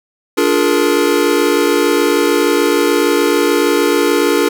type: chord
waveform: square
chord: Bb dominant seventh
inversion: first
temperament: just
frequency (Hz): 291.4 / 349.6 / 419.5 / 466.2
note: D4 / F4 / Ab4 / Bb4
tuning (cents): -13 / +2 / +17 / 0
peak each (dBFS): -17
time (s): 0.37-4.49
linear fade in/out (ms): 10
effects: none